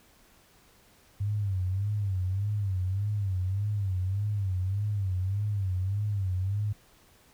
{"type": "tone with vibrato", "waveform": "sine", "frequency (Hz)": 98, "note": "G2", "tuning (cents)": 0, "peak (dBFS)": -26, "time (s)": [1.2, 6.73], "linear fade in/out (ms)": 10, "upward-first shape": "sine", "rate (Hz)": 1.7, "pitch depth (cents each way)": 120, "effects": ["pink hiss -60 dBFS RMS until 7.33 s"]}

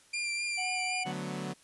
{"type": "tone with vibrato", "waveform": "sawtooth", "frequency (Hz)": 2380, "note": "D7", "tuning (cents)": 22, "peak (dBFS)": -28, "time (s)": [0.13, 1.04], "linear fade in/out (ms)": 10, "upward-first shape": "sine", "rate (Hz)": 3.9, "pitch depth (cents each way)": 19}
{"type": "harmonic tone", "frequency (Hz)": 740, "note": "F#5", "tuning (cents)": 0, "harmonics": [1, 3, 4], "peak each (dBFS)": [-36, -46, -46], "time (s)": [0.57, 1.13], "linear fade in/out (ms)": 20}
{"type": "chord", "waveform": "sawtooth", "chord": "B minor seventh", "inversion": "first", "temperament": "equal", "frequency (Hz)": [146.83, 185, 220, 246.9], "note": ["D3", "F#3", "A3", "B3"], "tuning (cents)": [0, 0, 0, 0], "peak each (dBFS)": [-36, -34, -40, -38], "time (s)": [1.05, 1.54], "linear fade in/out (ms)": 20}
{"effects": ["white hiss -61 dBFS RMS until 1.63 s", "resampled to 24000 Hz"]}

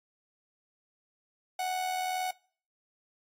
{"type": "tone with amplitude modulation", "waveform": "45% pulse", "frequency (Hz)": 740, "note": "F#5", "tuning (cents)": 0, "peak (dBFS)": -28, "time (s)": [1.59, 2.31], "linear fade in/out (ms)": 5, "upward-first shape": "sine", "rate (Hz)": 81.7, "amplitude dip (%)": 45, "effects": ["noise-tail reverb RT60 0.5 s tail -25 dB re dry", "AAC 48 kbps"]}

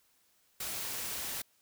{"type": "noise", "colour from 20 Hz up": "white", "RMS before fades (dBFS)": -38, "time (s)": [0.6, 1.42], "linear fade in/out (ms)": 5, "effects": ["white hiss -70 dBFS RMS until 1.61 s"]}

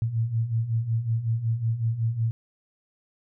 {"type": "beating tone pair", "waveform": "sine", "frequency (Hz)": [110.6, 116], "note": ["A2", "A#2"], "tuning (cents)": [9, -8], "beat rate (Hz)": 5.4, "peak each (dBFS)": [-29, -24], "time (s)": [0.02, 2.31], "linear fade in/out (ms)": 0, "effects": []}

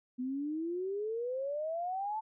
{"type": "exponential sweep", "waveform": "sine", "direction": "up", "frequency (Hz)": [246.9, 890], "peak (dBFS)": -33, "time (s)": [0.18, 2.21], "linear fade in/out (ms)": 20, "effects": []}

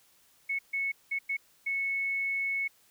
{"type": "tone bursts at uneven times", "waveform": "sine", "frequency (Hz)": 2203, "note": "C#7", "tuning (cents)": -11, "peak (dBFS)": -28, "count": 5, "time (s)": [[0.49, 0.59], [0.73, 0.92], [1.11, 1.19], [1.29, 1.37], [1.66, 2.68]], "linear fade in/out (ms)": 10, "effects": ["white hiss -64 dBFS RMS until 2.9 s"]}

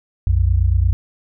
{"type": "tone pair together", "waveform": "sine", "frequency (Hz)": [61.51, 90.2], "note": ["B1", "F#2"], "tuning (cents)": [-6, -44], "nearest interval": "perfect fifth", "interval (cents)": 662, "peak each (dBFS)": -15, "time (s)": [0.27, 0.93], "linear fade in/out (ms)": 0, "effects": []}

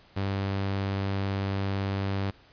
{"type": "tone", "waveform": "sawtooth", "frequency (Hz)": 98, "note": "G2", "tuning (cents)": 0, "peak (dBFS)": -23, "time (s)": [0.16, 2.31], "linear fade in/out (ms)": 10, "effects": ["pink hiss -57 dBFS RMS until 2.52 s", "resampled to 11025 Hz"]}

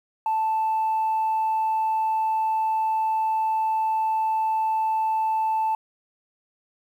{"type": "tone", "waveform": "sine", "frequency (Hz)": 880, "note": "A5", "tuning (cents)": 0, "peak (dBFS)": -19, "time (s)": [0.26, 5.75], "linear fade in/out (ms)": 2, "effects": ["tanh soft clip ceiling -18 dBFS", "9-bit"]}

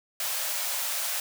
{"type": "high-pass noise", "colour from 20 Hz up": "white", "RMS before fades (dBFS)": -30, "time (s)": [0.2, 1.2], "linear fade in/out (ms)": 2, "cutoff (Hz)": 520, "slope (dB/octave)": 96, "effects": []}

